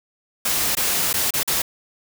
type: noise with dropouts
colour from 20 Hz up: white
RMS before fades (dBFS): -21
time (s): 0.45-1.62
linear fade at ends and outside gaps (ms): 5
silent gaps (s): 0.752-0.769 / 1.13-1.139 / 1.307-1.337 / 1.432-1.476
effects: none